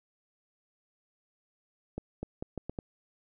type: accelerating click train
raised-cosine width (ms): 2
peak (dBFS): -22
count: 6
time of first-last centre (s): 1.98-2.788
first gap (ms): 250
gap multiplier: 0.78
effects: none